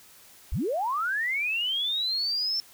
sine linear sweep, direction up, 31.34 to 5400 Hz, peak -25 dBFS, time 0.52-2.6 s, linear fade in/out 0 ms, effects white hiss -53 dBFS RMS until 2.73 s

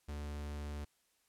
45% pulse tone, 73.42 Hz, D2, in tune, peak -40 dBFS, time 0.08-0.85 s, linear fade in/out 10 ms, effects white hiss -75 dBFS RMS until 1.28 s + low-pass 12000 Hz 12 dB/octave

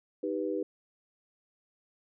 sine chord, Eb augmented, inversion none, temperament equal with one note detuned, 311.1 / 392 / 491.3 Hz, Eb4 / G4 / B4, 0 / 0 / -9 cents, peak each -34 dBFS, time 0.23-0.63 s, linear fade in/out 5 ms, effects none

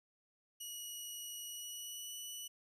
15% pulse tone with pitch glide, 2912 to 2958 Hz, F#7 to F#7, -28 to -1 cents, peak -37 dBFS, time 0.6-2.48 s, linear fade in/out 10 ms, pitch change +27 cents, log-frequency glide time 1.47-2.15 s, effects none

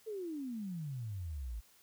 sine exponential sweep, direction down, 454 to 51.91 Hz, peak -38 dBFS, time 0.06-1.61 s, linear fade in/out 20 ms, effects white hiss -65 dBFS RMS until 1.82 s

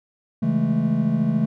triangle chord, A major seventh, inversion first, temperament just, 137.5 / 165 / 206.2 / 220 Hz, C#3 / E3 / G#3 / A3, -14 / +2 / -12 / 0 cents, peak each -24 / -22 / -24 / -19 dBFS, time 0.42-1.46 s, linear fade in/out 10 ms, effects none

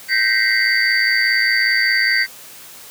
sine tone cluster, 1558 / 1882 / 1987 / 2104 / 4616 Hz, G6 / A#6 / B6 / C7 / D8, -11 / +16 / +10 / +9 / -31 cents, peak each -20 dBFS, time 0.08-2.27 s, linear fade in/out 50 ms, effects white hiss -39 dBFS RMS until 2.9 s + high-pass 100 Hz 12 dB/octave

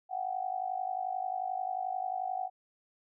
sine tone with amplitude modulation, 746 Hz, F#5, 14 cents sharp, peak -28 dBFS, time 0.09-2.5 s, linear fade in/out 50 ms, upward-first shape sine, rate 51.3 Hz, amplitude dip 85%, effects none

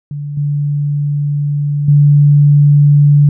sine tone with level steps, 145.2 Hz, D3, 19 cents flat, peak -19 / -12 / -4 dBFS, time 0.11-3.29 s, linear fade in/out 2 ms, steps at 0.37 / 1.88 s, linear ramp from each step 5 ms, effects none

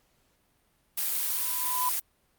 blue noise, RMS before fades -29 dBFS, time 0.97-2 s, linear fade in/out 10 ms
sine tone with exponential growth, 1003 Hz, B5, 26 cents sharp, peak -24 dBFS, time 1.1-1.89 s, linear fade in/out 2 ms, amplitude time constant 170 ms
effects pink hiss -69 dBFS RMS until 2.38 s + Opus 48 kbps

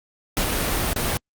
pink noise with dropouts, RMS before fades -23 dBFS, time 0.37-1.17 s, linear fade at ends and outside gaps 0 ms, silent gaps 0.931-0.962 s, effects Opus 48 kbps

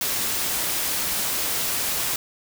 white noise, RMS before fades -25 dBFS, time 0.01-2.16 s, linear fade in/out 2 ms, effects none

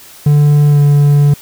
triangle tone with pitch glide, 146.83 to 144.56 Hz, D3 to D3, 0 to -27 cents, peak -3 dBFS, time 0.26-1.34 s, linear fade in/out 5 ms, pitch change -27 cents, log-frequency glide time 0.69-0.79 s, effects white hiss -37 dBFS RMS until 1.41 s

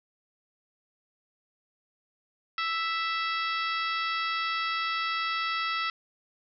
harmonic tone with a mistuned harmonic, 659.3 Hz, E5, in tune, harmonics 2 / 3 / 4 / 5 / 6 / 7 / 8, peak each -30 / -34 / -36 / -38 / -40 / -41 / -42 dBFS, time 2.58-5.9 s, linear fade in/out 2 ms, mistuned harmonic 6, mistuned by -24 cents, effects none

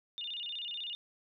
sine tone with vibrato, 3213 Hz, G7, 42 cents sharp, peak -37 dBFS, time 0.18-0.95 s, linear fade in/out 0 ms, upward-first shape square, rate 16 Hz, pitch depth 200 cents each way, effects none

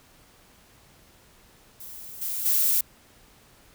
violet noise with level steps, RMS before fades -41 / -30 / -22 dBFS, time 1.8-2.81 s, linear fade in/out 5 ms, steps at 2.21 / 2.45 s, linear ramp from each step 10 ms, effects pink hiss -56 dBFS RMS until 3.74 s

